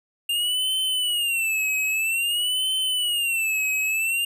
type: tone with vibrato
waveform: square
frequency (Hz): 2794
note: F7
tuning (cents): 0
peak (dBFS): -22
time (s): 0.29-4.25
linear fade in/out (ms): 5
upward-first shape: sine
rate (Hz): 0.51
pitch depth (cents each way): 160
effects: none